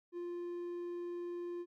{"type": "tone with vibrato", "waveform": "triangle", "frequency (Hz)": 349.2, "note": "F4", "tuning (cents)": 0, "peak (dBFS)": -37, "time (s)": [0.12, 1.66], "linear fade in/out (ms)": 50, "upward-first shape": "sine", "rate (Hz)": 20, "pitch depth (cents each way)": 9, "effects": []}